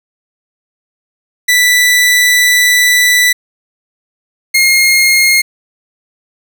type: tone pair in turn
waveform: sawtooth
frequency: 1975.5 / 2141 Hz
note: B6 / C7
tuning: 0 / +39 cents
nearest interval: minor second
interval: 139 cents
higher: second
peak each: -3 dBFS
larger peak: neither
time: 1.48-3.33 / 4.54-5.42 s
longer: first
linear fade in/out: 10 ms
effects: none